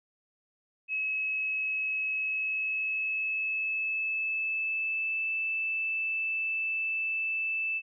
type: tone with pitch glide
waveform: sine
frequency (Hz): 2572 to 2637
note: E7 to E7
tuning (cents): -43 to 0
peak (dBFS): -28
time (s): 0.88-7.82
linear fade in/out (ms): 50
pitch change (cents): +43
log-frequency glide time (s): 2.13-5.31
effects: none